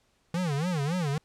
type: tone with vibrato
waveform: square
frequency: 160 Hz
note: D#3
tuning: 49 cents sharp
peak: -27 dBFS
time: 0.34-1.18 s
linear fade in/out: 2 ms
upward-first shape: sine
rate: 3.6 Hz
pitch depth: 250 cents each way
effects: pink hiss -69 dBFS RMS until 1.24 s + low-pass 9000 Hz 12 dB/octave